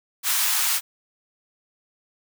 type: high-pass noise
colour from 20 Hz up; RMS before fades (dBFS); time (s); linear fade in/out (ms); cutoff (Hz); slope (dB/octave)
white; -22; 0.23-0.81; 50; 870; 24
effects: none